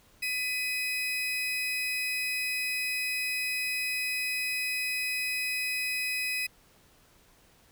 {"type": "tone pair together", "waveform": "35% pulse", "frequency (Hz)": [2000, 2520], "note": ["B6", "D#7"], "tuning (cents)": [21, 21], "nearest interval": "major third", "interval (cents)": 400, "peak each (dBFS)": [-36, -28], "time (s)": [0.22, 6.47], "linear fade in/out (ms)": 10, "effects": ["pink hiss -61 dBFS RMS until 7.71 s"]}